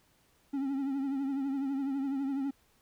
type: tone with vibrato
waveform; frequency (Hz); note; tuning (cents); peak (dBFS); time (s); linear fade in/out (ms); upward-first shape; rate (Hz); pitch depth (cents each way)
triangle; 273.5; C#4; -23; -28; 0.53-2.51; 10; triangle; 12; 73
effects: pink hiss -68 dBFS RMS until 2.81 s